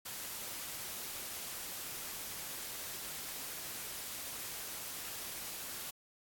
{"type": "noise", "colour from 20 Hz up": "white", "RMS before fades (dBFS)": -43, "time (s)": [0.05, 5.91], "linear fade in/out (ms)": 10, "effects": ["AAC 64 kbps"]}